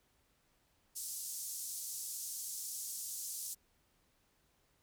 pink band-pass noise, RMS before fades -43 dBFS, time 0.95-3.55 s, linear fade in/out 20 ms, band 6000 to 14000 Hz, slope 24 dB/octave, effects pink hiss -74 dBFS RMS until 4.82 s

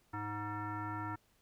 sine tone with frequency modulation, 523.3 Hz, C5, in tune, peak -37 dBFS, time 0.13-1.16 s, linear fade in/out 10 ms, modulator 418 Hz, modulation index 2.5, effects pink hiss -72 dBFS RMS until 1.41 s

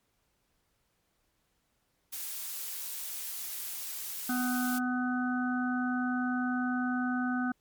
blue noise, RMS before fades -38 dBFS, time 2.12-4.79 s, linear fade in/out 10 ms
harmonic tone, 250 Hz, B3, 21 cents sharp, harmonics 1 / 3 / 5 / 6, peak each -29 / -38 / -40 / -36 dBFS, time 4.29-7.52 s, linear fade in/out 5 ms
effects pink hiss -75 dBFS RMS until 7.6 s + MP3 96 kbps

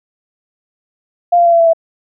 sine tone with pitch steps, 698.5 / 690.5 / 682.5 / 674.7 / 667 / 659.3 Hz, F5 / F5 / F5 / E5 / E5 / E5, 0 / -20 / -40 / +40 / +20 / 0 cents, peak -6 dBFS, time 1.32-1.734 s, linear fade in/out 10 ms, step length 69 ms, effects none

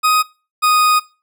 40% pulse tone pair in turn, 1252 / 1242.6 Hz, D#6 / D#6, +10 / -3 cents, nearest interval unison, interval 13 cents, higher first, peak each -10 dBFS, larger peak neither, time 0.03-0.23 / 0.62-1 s, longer second, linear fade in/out 20 ms, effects noise-tail reverb RT60 0.3 s tail -20 dB re dry

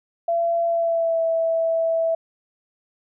sine tone with pitch glide, 677 to 657 Hz, E5 to E5, +46 to -6 cents, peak -18 dBFS, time 0.28-2.15 s, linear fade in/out 5 ms, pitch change -52 cents, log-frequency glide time 0.66-1.22 s, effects none

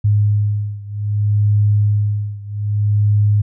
sine beating tone pair, 103.7 / 104.33 Hz, G#2 / G#2, -2 / +8 cents, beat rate 0.63 Hz, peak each -15 / -17 dBFS, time 0.04-3.42 s, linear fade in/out 10 ms, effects none

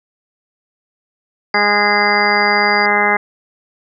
harmonic tone, 206.3 Hz, G#3, 11 cents flat, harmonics 1 / 2 / 3 / 4 / 5 / 6 / 7 / 8 / 9 / 10, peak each -25 / -21 / -24 / -17 / -24 / -21 / -25 / -19 / -24 / -16 dBFS, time 1.54-3.17 s, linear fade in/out 5 ms
sine tone, 4800 Hz, D8, 37 cents sharp, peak -23 dBFS, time 1.54-2.86 s, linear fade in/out 2 ms
effects none

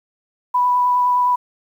sine tone with vibrato, 987.8 Hz, B5, in tune, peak -13 dBFS, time 0.54-1.36 s, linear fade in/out 10 ms, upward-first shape sine, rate 9.7 Hz, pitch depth 10 cents each way, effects 8-bit

